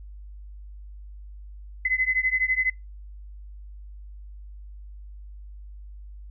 sine beating tone pair, 2028 / 2040 Hz, B6 / C7, +45 / -44 cents, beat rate 12 Hz, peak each -24 dBFS, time 1.85-2.7 s, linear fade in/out 5 ms, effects noise-tail reverb RT60 0.2 s tail -25 dB re dry + added 50 Hz sine -39 dBFS peak until 6.3 s

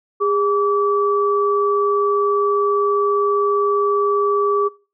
sine tone pair together, 407.5 / 1152.6 Hz, G#4 / D6, -33 / -33 cents, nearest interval octave + tritone, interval 1800 cents, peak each -17 / -18 dBFS, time 0.2-4.69 s, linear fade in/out 20 ms, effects noise-tail reverb RT60 0.4 s tail -25 dB re dry

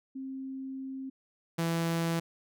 sine / sawtooth tone pair in turn, 266 / 166.49 Hz, C4 / E3, +29 / +18 cents, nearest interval minor sixth, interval 811 cents, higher first, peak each -36 / -24 dBFS, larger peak second, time 0.15-1.1 / 1.58-2.2 s, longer first, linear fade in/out 10 ms, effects none

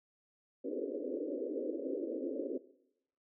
pink band-pass noise, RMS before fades -38 dBFS, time 0.64-2.58 s, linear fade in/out 10 ms, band 260 to 560 Hz, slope 96 dB/octave, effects noise-tail reverb RT60 0.8 s tail -18 dB re dry

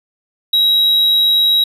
triangle tone, 3847 Hz, B7, 46 cents flat, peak -8 dBFS, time 0.53-1.64 s, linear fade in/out 5 ms, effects resampled to 32000 Hz

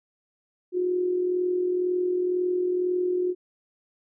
sine tone with amplitude modulation, 361.3 Hz, F#4, 41 cents flat, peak -20 dBFS, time 0.72-3.35 s, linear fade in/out 50 ms, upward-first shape sine, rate 42 Hz, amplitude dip 45%, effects none

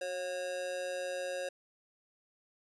square tone with amplitude modulation, 544 Hz, C#5, 33 cents flat, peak -33 dBFS, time 0.01-1.49 s, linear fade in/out 5 ms, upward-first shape sine, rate 175 Hz, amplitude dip 65%, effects resampled to 24000 Hz

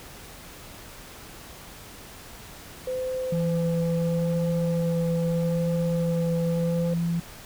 sine tone with vibrato, 510 Hz, C5, 44 cents flat, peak -26 dBFS, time 2.87-6.94 s, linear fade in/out 5 ms, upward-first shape sine, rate 0.78 Hz, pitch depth 15 cents each way
sine tone with pitch glide, 166.2 to 169.11 Hz, E3 to E3, +15 to +45 cents, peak -22 dBFS, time 3.32-7.2 s, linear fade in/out 5 ms, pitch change +30 cents, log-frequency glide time 6.36-7.01 s
effects tanh soft clip ceiling -17 dBFS + pink hiss -44 dBFS RMS until 7.45 s

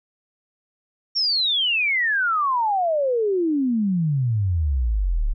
sine exponential sweep, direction down, 5588 to 32.7 Hz, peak -18 dBFS, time 1.15-5.34 s, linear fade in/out 20 ms, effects none

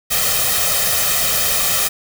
white noise with comb filter, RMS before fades -17 dBFS, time 0.1-1.89 s, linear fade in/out 20 ms, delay 1.6 ms, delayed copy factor +0.75, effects none

